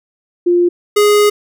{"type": "tone pair in turn", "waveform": ["sine", "square"], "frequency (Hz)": [350.5, 415.4], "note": ["F4", "G#4"], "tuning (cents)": [6, 0], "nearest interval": "minor third", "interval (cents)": 294, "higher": "second", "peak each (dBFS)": -8, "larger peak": "neither", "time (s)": [[0.46, 0.69], [0.96, 1.3]], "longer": "second", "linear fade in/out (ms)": 10, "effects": []}